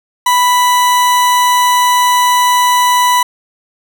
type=tone; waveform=40% pulse; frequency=987.8 Hz; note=B5; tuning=in tune; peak=-7 dBFS; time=0.26-3.23 s; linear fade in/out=5 ms; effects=7-bit